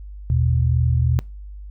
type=tone pair together; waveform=sine; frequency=80 / 122.74 Hz; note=D#2 / B2; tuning=+49 / -10 cents; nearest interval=perfect fifth; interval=741 cents; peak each=-18 dBFS; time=0.3-1.19 s; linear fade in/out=0 ms; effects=noise-tail reverb RT60 0.3 s tail -25 dB re dry + added 50 Hz sine -33 dBFS peak until 1.7 s